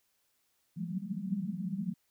white band-pass noise, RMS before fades -36 dBFS, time 0.76-1.94 s, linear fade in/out 10 ms, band 170 to 210 Hz, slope 96 dB/octave, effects white hiss -75 dBFS RMS until 2.1 s

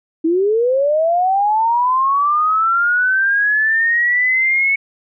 sine linear sweep, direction up, 313.7 to 2217 Hz, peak -12 dBFS, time 0.24-4.76 s, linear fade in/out 10 ms, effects none

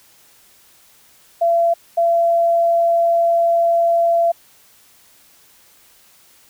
sine tone bursts at uneven times, 678 Hz, E5, 49 cents sharp, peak -12 dBFS, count 2, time 1.41-1.74 / 1.97-4.32 s, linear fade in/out 10 ms, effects white hiss -51 dBFS RMS until 6.49 s

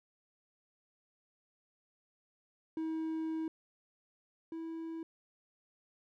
triangle tone pair in turn, 320 / 326.7 Hz, D#4 / E4, +49 / -15 cents, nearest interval unison, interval 36 cents, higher second, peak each -32 / -37 dBFS, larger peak first, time 2.77-3.48 / 4.52-5.03 s, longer first, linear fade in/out 2 ms, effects none

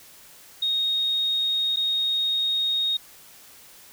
sine tone with dropouts, 3729 Hz, A#7, in tune, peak -21 dBFS, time 0.62-2.97 s, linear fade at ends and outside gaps 5 ms, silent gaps 1.761-1.769 s, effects white hiss -49 dBFS RMS until 3.92 s

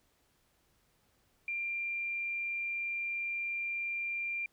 sine tone, 2381 Hz, D7, 23 cents sharp, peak -33 dBFS, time 1.48-4.46 s, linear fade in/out 2 ms, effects pink hiss -72 dBFS RMS until 4.52 s

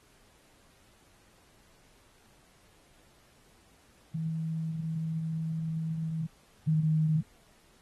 sine tone pair in turn, 160.9 / 156.59 Hz, E3 / D#3, -42 / +11 cents, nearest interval unison, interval 47 cents, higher first, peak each -30 / -23 dBFS, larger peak second, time 4.14-6.27 / 6.67-7.21 s, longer first, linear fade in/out 10 ms, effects pink hiss -63 dBFS RMS until 7.81 s + AAC 32 kbps

